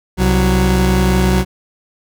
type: tone pair together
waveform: 30% pulse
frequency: 65.41 / 185.01 Hz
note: C2 / F#3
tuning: 0 / 0 cents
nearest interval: octave + tritone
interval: 1800 cents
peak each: -11 dBFS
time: 0.17-1.45 s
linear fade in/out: 50 ms
effects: none